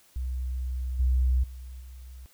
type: tone with level steps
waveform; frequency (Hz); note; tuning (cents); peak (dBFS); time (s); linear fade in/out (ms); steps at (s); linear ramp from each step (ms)
sine; 63.4; B1; +46; -28 / -20 / -38 / -41; 0.16-2.26; 0; 0.99 / 1.43 / 1.8; 10
effects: white hiss -60 dBFS RMS until 2.33 s